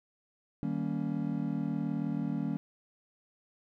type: chord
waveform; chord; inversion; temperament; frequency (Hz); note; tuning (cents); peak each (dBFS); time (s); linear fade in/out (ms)
triangle; Eb dominant seventh; none; just; 155.56 / 194.45 / 233.3 / 280; Eb3 / G3 / Bb3 / Db4; 0 / -14 / +2 / +18; -34; 0.63-2.57; 0
effects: none